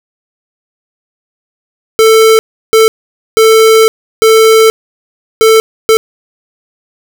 square tone bursts at uneven times, 443.5 Hz, A4, 14 cents sharp, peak -3 dBFS, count 6, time 1.99-2.39 / 2.73-2.88 / 3.37-3.88 / 4.22-4.7 / 5.41-5.6 / 5.89-5.97 s, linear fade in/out 0 ms, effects none

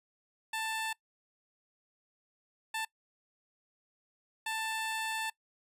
15% pulse tone bursts at uneven times, 885 Hz, A5, 10 cents sharp, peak -27 dBFS, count 3, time 0.53-0.93 / 2.74-2.85 / 4.46-5.3 s, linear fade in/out 5 ms, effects noise-tail reverb RT60 0.1 s tail -22 dB re dry + resampled to 32000 Hz

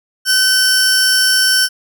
sawtooth tone pair together, 1525 / 5434 Hz, G6 / F8, -48 / -48 cents, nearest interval octave + minor seventh, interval 2200 cents, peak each -10 dBFS, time 0.25-1.69 s, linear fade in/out 50 ms, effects none

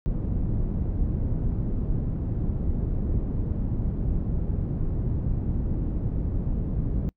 pink low-pass noise, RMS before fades -26 dBFS, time 0.06-7.09 s, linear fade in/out 0 ms, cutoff 210 Hz, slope 12 dB/octave, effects noise-tail reverb RT60 0.1 s tail -26 dB re dry

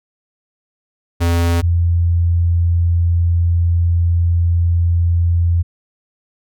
square / sine tone pair in turn, 85.2 / 85.52 Hz, F2 / F2, -42 / -36 cents, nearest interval unison, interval 6 cents, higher second, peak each -13 / -11 dBFS, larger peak second, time 1.2-1.62 / 1.62-5.63 s, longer second, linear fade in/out 20 ms, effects none

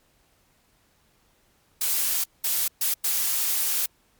blue noise bursts at uneven times, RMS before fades -24 dBFS, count 4, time 1.81-2.24 / 2.44-2.68 / 2.81-2.94 / 3.04-3.86 s, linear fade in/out 5 ms, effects pink hiss -64 dBFS RMS until 4.19 s + MP3 96 kbps

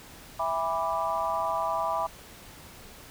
sine chord, E dominant seventh, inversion none, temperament equal with one note detuned, 659.3 / 810.7 / 987.8 / 1174.7 Hz, E5 / G#5 / B5 / D6, 0 / -42 / 0 / 0 cents, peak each -31 / -33 / -30 / -32 dBFS, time 0.39-2.07 s, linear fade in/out 10 ms, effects pink hiss -48 dBFS RMS until 3.1 s

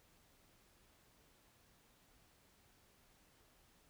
silence, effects pink hiss -70 dBFS RMS until 3.89 s

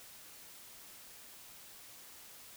silence, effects white hiss -54 dBFS RMS until 2.56 s

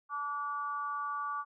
harmonic tone, 288.8 Hz, D4, 29 cents flat, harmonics 3 / 4 / 5, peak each -44 / -34 / -43 dBFS, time 0.09-1.45 s, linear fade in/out 50 ms, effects none

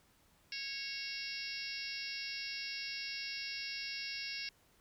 harmonic tone, 550 Hz, C#5, 14 cents flat, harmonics 3 / 4 / 5 / 6 / 7 / 8 / 9 / 10, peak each -51 / -46 / -46 / -54 / -51 / -49 / -46 / -46 dBFS, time 0.52-4.49 s, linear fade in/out 2 ms, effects pink hiss -69 dBFS RMS until 4.8 s

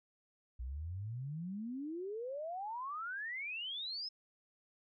sine exponential sweep, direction up, 58.27 to 5260 Hz, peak -39 dBFS, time 0.59-4.09 s, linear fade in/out 10 ms, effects none

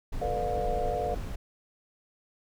brown noise, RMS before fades -34 dBFS, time 0.12-1.36 s, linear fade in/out 10 ms
sine chord, B half-diminished seventh, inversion third, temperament just, 444.5 / 493.9 / 592.7 / 711.2 Hz, A4 / B4 / D5 / F5, +18 / 0 / +16 / +31 cents, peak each -35 / -34 / -35 / -31 dBFS, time 0.21-1.15 s, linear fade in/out 10 ms
effects none

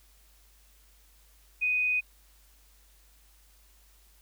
sine tone, 2493 Hz, D#7, 3 cents sharp, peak -24 dBFS, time 1.61-2.01 s, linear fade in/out 20 ms, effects added 50 Hz sine -59 dBFS peak until 4.21 s + white hiss -63 dBFS RMS until 4.21 s

